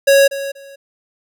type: tone with echo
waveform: square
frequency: 553 Hz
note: C#5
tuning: 4 cents flat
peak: -8 dBFS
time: 0.07-0.28 s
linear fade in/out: 10 ms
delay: 240 ms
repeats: 2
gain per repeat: -14 dB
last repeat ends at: 0.76 s
effects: none